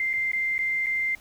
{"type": "tone with dropouts", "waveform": "sine", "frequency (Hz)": 2091, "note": "C7", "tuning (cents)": -2, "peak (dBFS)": -23, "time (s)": [0, 1.15], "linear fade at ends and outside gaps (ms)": 2, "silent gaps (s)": [[0.132, 0.136], [0.317, 0.332], [0.581, 0.59], [0.862, 0.867]], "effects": ["pink hiss -53 dBFS RMS until 1.2 s"]}